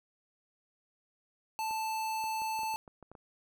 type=tone; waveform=square; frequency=880 Hz; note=A5; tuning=in tune; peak=-33 dBFS; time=1.59-2.76 s; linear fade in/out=0 ms
type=clicks; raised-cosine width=1 ms; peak=-36 dBFS; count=10; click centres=1.71 / 2.24 / 2.419 / 2.591 / 2.633 / 2.741 / 2.878 / 3.027 / 3.116 / 3.152 s
effects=none